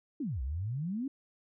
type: exponential two-way sweep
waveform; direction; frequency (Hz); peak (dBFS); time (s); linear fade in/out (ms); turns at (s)
sine; down then up; 329.6 to 59.8 to 286.1; -32; 0.2-1.08; 5; 0.42
effects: none